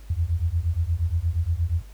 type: beating tone pair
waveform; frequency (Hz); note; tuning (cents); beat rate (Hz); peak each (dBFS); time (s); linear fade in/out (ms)
sine; 80 / 88.5; D#2 / F2; +49 / +23; 8.5; -24; 0.1-1.82; 5
effects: added 50 Hz sine -40 dBFS peak until 1.93 s + pink hiss -55 dBFS RMS until 1.93 s